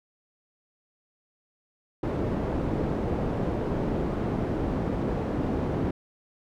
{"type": "low-pass noise", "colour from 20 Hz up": "white", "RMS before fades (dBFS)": -28, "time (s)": [2.03, 5.91], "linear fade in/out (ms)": 5, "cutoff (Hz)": 390, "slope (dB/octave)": 12, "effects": []}